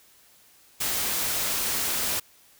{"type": "noise", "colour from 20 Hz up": "white", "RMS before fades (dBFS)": -27, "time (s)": [0.8, 2.2], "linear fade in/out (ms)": 10, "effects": ["white hiss -57 dBFS RMS until 2.59 s"]}